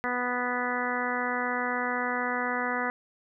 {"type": "harmonic tone", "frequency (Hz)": 246.9, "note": "B3", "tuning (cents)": 0, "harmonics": [1, 2, 3, 4, 5, 6, 7, 8], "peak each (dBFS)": [-35, -35, -35, -35, -35, -35, -35, -35], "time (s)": [0.04, 2.9], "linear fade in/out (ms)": 0, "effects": []}